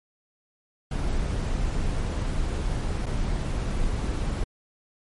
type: noise with dropouts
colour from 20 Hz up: brown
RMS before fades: -26 dBFS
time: 0.91-4.44 s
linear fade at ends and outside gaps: 5 ms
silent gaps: 3.059-3.064 s
effects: MP3 48 kbps